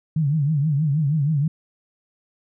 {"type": "tone with vibrato", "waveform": "sine", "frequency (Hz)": 148.6, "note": "D3", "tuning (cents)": 21, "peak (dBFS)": -17, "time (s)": [0.16, 1.48], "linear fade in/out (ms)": 5, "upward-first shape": "triangle", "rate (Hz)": 6.3, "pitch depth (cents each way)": 170, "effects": []}